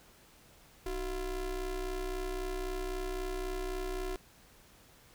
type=ring-modulated tone; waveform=square; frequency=170.1 Hz; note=F3; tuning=45 cents flat; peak=-32 dBFS; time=0.86-4.16 s; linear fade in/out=2 ms; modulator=202 Hz; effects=pink hiss -60 dBFS RMS until 5.14 s